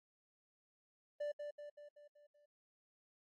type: tone with echo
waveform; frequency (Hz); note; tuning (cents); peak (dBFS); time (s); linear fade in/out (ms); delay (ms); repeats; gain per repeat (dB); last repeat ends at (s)
triangle; 587.3; D5; 0; -36; 1.2-1.32; 10; 190; 6; -5; 2.46
effects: AAC 32 kbps